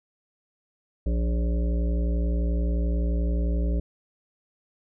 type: harmonic tone with a mistuned harmonic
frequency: 58.5 Hz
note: A#1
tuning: 7 cents sharp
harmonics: 1 / 3 / 5 / 7 / 9 / 10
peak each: -22 / -32 / -36 / -39 / -41 / -42 dBFS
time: 1.06-3.8 s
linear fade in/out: 5 ms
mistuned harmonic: 9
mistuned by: +23 cents
effects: none